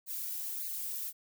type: noise with flanger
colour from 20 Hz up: violet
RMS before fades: -38 dBFS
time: 0.06-1.13 s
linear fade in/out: 50 ms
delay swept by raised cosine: 0.44 to 2.84 ms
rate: 1.7 Hz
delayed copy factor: +0.65
effects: none